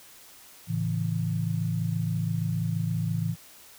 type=chord; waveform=sine; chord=A major; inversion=none; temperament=equal; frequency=110 / 138.59 / 164.81 Hz; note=A2 / C#3 / E3; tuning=0 / 0 / 0 cents; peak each=-29 / -33 / -28 dBFS; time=0.67-3.36 s; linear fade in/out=50 ms; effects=white hiss -51 dBFS RMS until 3.78 s